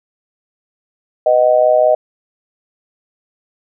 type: tone with amplitude modulation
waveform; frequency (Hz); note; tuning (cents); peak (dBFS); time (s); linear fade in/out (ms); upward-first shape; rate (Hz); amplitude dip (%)
sine; 622.3; D#5; 0; -4; 1.26-1.95; 5; sine; 125; 90
effects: none